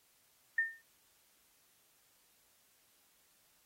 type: tone with exponential decay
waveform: sine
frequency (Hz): 1816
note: A#6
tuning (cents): -46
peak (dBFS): -25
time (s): 0.58-0.82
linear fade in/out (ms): 5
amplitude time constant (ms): 51
effects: white hiss -70 dBFS RMS until 3.65 s + AAC 48 kbps